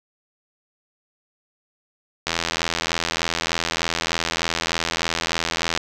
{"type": "click train", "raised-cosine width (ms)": 0.2, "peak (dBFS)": -4, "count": 293, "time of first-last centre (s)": [2.27, 5.775], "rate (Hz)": 83.3, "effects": []}